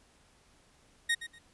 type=tone with echo; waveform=30% pulse; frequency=1864.7 Hz; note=A#6; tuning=in tune; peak=-23 dBFS; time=1.09-1.15 s; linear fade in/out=10 ms; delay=120 ms; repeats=2; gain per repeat=-13 dB; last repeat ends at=1.39 s; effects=pink hiss -64 dBFS RMS until 1.53 s + resampled to 24000 Hz